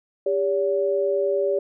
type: tone pair together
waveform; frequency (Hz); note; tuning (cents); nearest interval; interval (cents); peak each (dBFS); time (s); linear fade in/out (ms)
sine; 399.3 / 570; G4 / C#5; +32 / +48; tritone; 616; -22; 0.26-1.59; 5
effects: none